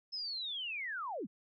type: linear sweep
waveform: sine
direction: down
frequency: 5250 to 144.3 Hz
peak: -37 dBFS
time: 0.12-1.27 s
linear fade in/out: 20 ms
effects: none